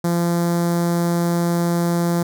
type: tone with notch filter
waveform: sawtooth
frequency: 171.6 Hz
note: F3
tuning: 30 cents flat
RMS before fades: -19 dBFS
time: 0.04-2.23 s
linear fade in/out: 5 ms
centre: 2700 Hz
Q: 0.65
effects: none